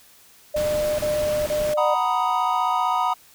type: tone bursts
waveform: sine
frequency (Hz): 602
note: D5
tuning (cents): +43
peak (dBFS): -20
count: 3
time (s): 0.54-1.946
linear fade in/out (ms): 10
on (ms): 450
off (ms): 28
type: noise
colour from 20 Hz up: pink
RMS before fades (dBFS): -32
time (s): 0.56-1.74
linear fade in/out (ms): 5
type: chord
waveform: triangle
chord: B major seventh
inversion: second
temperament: equal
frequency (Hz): 740 / 932.3 / 987.8 / 1244.5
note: F#5 / A#5 / B5 / D#6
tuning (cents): 0 / 0 / 0 / 0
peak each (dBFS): -23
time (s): 1.77-3.14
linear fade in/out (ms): 10
effects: white hiss -52 dBFS RMS until 3.34 s